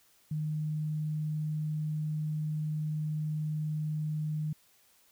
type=tone; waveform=sine; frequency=153.4 Hz; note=D#3; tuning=24 cents flat; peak=-30 dBFS; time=0.31-4.53 s; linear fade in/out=5 ms; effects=white hiss -65 dBFS RMS until 5.11 s